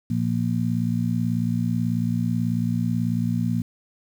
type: harmonic tone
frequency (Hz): 58.27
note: A#1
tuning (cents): 0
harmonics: 2 / 3 / 4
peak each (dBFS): -25 / -25 / -25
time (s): 0.1-3.62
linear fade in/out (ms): 5
effects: 8-bit